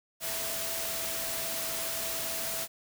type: tone in noise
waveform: sine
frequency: 659.3 Hz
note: E5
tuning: in tune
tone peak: -42 dBFS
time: 0.2-2.68 s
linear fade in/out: 50 ms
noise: white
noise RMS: -34 dBFS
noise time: 0.2-2.68 s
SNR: -11 dB
effects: none